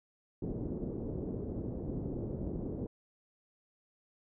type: low-pass noise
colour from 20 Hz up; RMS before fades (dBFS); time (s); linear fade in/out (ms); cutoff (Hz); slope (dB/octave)
white; -38; 0.42-2.87; 5; 400; 24
effects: none